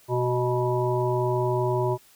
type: harmonic tone with a mistuned harmonic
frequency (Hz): 124.1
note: B2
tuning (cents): +9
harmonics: 1 / 3 / 5 / 7 / 8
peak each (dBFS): -26 / -25 / -30 / -34 / -30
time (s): 0.08-1.98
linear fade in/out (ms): 50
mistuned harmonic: 8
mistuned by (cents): -33
effects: white hiss -56 dBFS RMS until 2.15 s